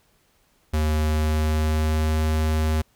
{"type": "tone with pitch glide", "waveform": "square", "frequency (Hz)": [77, 78.12], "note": ["D#2", "D#2"], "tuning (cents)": [-17, 8], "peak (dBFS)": -20, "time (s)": [0.73, 2.82], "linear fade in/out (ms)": 10, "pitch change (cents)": 25, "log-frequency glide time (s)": [0.99, 2.19], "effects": ["pink hiss -63 dBFS RMS until 2.95 s"]}